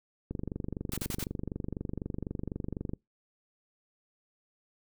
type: click train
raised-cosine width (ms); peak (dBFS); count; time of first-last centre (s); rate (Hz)
3; -22; 64; 0.31-2.935; 24
type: noise bursts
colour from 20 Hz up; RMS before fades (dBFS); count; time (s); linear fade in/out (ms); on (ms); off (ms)
white; -38; 4; 0.92-1.24; 0; 47; 44
effects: noise-tail reverb RT60 0.2 s tail -26 dB re dry